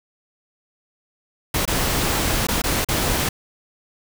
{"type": "noise with dropouts", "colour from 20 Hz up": "pink", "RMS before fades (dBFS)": -21, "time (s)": [1.54, 3.29], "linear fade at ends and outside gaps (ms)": 5, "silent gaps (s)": [[1.654, 1.676], [2.47, 2.485], [2.619, 2.638], [2.847, 2.886]], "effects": []}